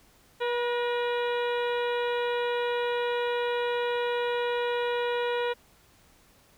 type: harmonic tone with a mistuned harmonic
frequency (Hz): 482.9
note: B4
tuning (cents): -39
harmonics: 1 / 2 / 3 / 4 / 5 / 6 / 7 / 8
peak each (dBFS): -27 / -33 / -37 / -39 / -41 / -43 / -44 / -45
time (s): 0.4-5.54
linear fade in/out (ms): 20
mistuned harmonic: 4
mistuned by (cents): -46
effects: pink hiss -60 dBFS RMS until 6.57 s